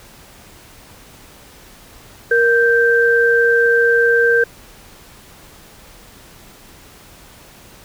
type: tone pair together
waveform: sine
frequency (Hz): 468.9 / 1568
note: A#4 / G6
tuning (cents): +10 / 0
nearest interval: octave + major sixth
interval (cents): 2090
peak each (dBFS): -13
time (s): 2.31-4.44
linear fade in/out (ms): 5
effects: pink hiss -43 dBFS RMS until 7.84 s